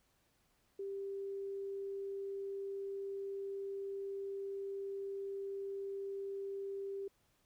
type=tone; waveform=sine; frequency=394 Hz; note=G4; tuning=9 cents sharp; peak=-39 dBFS; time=0.79-7.08 s; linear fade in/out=5 ms; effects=pink hiss -75 dBFS RMS until 7.45 s